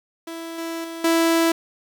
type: tone with level steps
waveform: sawtooth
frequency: 330.6 Hz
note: E4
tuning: 5 cents sharp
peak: -27 / -23 / -27 / -12 dBFS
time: 0.27-1.52 s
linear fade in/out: 5 ms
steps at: 0.58 / 0.84 / 1.04 s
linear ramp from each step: 5 ms
effects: 8-bit